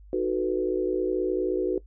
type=chord; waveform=sine; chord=B dominant seventh; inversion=first; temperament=equal; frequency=311.1 / 370 / 440 / 493.9 Hz; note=D#4 / F#4 / A4 / B4; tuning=0 / 0 / 0 / 0 cents; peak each=-31 / -25 / -31 / -30 dBFS; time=0.13-1.78 s; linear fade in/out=2 ms; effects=noise-tail reverb RT60 0.1 s tail -19 dB re dry + added 50 Hz sine -46 dBFS peak until 1.86 s